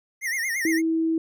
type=tone with vibrato; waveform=square; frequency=1975.5 Hz; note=B6; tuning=in tune; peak=-25 dBFS; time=0.21-0.82 s; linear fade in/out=50 ms; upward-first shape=sine; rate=8.8 Hz; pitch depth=150 cents each way
type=tone; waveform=sine; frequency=324.7 Hz; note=E4; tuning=26 cents flat; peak=-20 dBFS; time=0.65-1.18 s; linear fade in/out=2 ms
effects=none